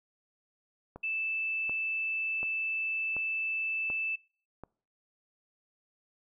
click train, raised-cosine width 1 ms, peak -29 dBFS, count 6, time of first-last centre 0.96-4.636 s, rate 1.36 Hz
sine tone, 2637 Hz, E7, in tune, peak -30 dBFS, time 1.03-4.16 s, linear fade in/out 10 ms
effects noise-tail reverb RT60 0.5 s tail -26 dB re dry

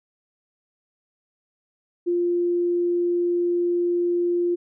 sine tone, 349.2 Hz, F4, in tune, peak -19 dBFS, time 2.06-4.56 s, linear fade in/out 20 ms, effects none

